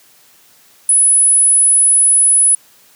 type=tone; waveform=sine; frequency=10120 Hz; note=D#9; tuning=28 cents sharp; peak=-7 dBFS; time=0.89-2.55 s; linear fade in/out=2 ms; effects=white hiss -48 dBFS RMS until 2.95 s + high-pass 100 Hz 12 dB/octave